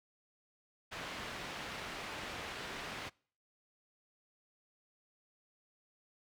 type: low-pass noise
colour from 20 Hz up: white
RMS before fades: -44 dBFS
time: 0.91-3.1 s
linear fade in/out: 20 ms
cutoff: 2600 Hz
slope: 12 dB/octave
effects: noise-tail reverb RT60 0.5 s tail -26 dB re dry